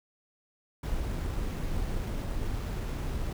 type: noise with sample-and-hold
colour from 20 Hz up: brown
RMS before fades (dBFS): -32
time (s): 0.83-3.33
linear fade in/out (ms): 5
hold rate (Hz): 8820
effects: none